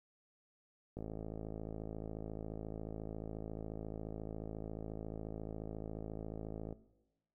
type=click train; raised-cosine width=2 ms; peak=-30 dBFS; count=313; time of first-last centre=0.97-6.726 s; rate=54.2 Hz; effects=noise-tail reverb RT60 1.0 s tail -17 dB re dry